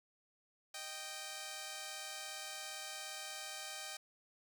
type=tone pair together; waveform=5% pulse; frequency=619 / 783.1 Hz; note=D#5 / G5; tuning=-9 / -2 cents; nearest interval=major third; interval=407 cents; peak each=-37 / -34 dBFS; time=0.74-3.97 s; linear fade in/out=5 ms; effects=none